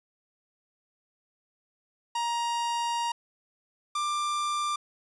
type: tone pair in turn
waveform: 45% pulse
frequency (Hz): 941 / 1185.6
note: A#5 / D6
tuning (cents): +16 / +16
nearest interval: major third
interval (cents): 400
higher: second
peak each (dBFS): -27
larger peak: neither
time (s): 2.15-3.12 / 3.95-4.76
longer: first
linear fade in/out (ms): 5
effects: resampled to 22050 Hz